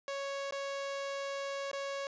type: tone with dropouts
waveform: sawtooth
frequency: 554.4 Hz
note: C#5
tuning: in tune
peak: -32 dBFS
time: 0.08-2.07 s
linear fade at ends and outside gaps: 1 ms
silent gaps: 0.509-0.523 / 1.715-1.731 s
effects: resampled to 16000 Hz + 12-bit